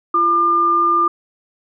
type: tone pair together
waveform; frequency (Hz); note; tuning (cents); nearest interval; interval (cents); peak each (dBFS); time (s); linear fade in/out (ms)
sine; 342.1 / 1201; F4 / D6; -36 / +38; octave + minor seventh; 2174; -23 / -12; 0.14-1.08; 5
effects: none